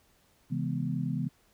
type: chord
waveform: sine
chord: C# minor seventh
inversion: none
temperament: equal with one note detuned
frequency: 135.04 / 164.81 / 207.7 / 246.9 Hz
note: C#3 / E3 / G#3 / B3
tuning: -45 / 0 / 0 / 0 cents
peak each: -33 / -33 / -37 / -35 dBFS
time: 0.5-1.29 s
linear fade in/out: 20 ms
effects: pink hiss -66 dBFS RMS until 1.53 s